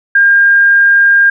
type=tone; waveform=sine; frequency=1608 Hz; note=G6; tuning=44 cents sharp; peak=-4 dBFS; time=0.15-1.3 s; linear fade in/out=5 ms; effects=none